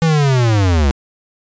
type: linear sweep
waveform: square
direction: down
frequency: 166.7 to 65 Hz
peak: -11 dBFS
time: 0.02-0.91 s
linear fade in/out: 0 ms
effects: resampled to 16000 Hz